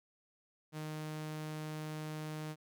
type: tone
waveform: sawtooth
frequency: 154.4 Hz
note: D#3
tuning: 13 cents flat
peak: -36 dBFS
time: 0.72-2.56 s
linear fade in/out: 50 ms
effects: none